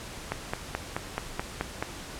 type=click train; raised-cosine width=0.5 ms; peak=-13 dBFS; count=8; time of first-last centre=0.32-1.825 s; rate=4.65 Hz; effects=pink hiss -41 dBFS RMS until 2.19 s + low-pass 10000 Hz 12 dB/octave